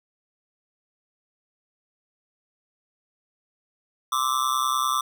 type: tone with amplitude modulation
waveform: square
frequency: 1174.7 Hz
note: D6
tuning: in tune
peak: -18 dBFS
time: 4.12-5.01 s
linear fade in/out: 5 ms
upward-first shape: sine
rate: 130 Hz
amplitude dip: 100%
effects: none

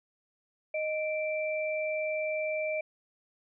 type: tone pair together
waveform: sine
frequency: 621 / 2345 Hz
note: D#5 / D7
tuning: -3 / -3 cents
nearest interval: octave + major seventh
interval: 2300 cents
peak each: -30 / -35 dBFS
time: 0.74-2.81 s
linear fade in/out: 5 ms
effects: none

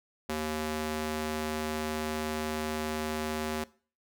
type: tone with high-pass filter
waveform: square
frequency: 77.4 Hz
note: D#2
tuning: 9 cents flat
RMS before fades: -33 dBFS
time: 0.29-3.64 s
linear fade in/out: 5 ms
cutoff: 250 Hz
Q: 0.8
effects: noise-tail reverb RT60 0.4 s tail -20 dB re dry

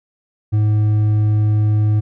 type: tone with hard clipping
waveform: triangle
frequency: 106.3 Hz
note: G#2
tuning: 41 cents sharp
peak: -13 dBFS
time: 0.52-2.01 s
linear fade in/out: 20 ms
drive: 7 dB
effects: none

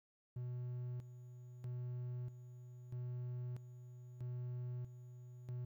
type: tone with tremolo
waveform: triangle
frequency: 123.47 Hz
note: B2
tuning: in tune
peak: -39 dBFS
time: 0.36-5.65 s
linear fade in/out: 5 ms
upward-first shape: square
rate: 0.78 Hz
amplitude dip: 70%
effects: 13-bit

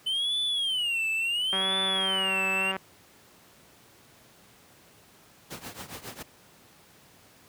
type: tone with vibrato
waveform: triangle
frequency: 3028 Hz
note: F#7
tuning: 39 cents sharp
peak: -24 dBFS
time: 0.06-2.72 s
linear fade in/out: 10 ms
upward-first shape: sine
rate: 0.72 Hz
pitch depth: 240 cents each way
type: click train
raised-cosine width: 0.5 ms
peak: -18 dBFS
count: 237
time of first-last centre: 1.53-2.766 s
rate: 191 Hz
type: noise with tremolo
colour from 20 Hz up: pink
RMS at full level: -37 dBFS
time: 5.5-6.23 s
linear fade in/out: 10 ms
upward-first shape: triangle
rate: 7.3 Hz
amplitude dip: 90%
effects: pink hiss -56 dBFS RMS until 7.48 s + high-pass 100 Hz 12 dB/octave

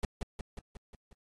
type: noise with echo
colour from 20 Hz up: brown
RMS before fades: -29 dBFS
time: 0.03-0.05 s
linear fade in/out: 2 ms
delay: 180 ms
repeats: 6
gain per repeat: -4 dB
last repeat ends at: 1.13 s
effects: AAC 32 kbps

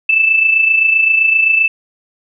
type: tone with amplitude modulation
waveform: sine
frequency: 2637 Hz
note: E7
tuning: in tune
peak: -6 dBFS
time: 0.09-1.68 s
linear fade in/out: 5 ms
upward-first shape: sine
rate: 27.7 Hz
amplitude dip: 55%
effects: none

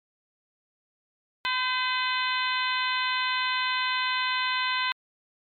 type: harmonic tone with a mistuned harmonic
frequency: 508 Hz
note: B4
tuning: 49 cents sharp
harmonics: 2 / 3 / 4 / 5 / 6 / 7 / 8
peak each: -29 / -31 / -32 / -33 / -34 / -34 / -35 dBFS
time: 1.45-4.92 s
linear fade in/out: 0 ms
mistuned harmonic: 3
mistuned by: +22 cents
effects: MP3 64 kbps

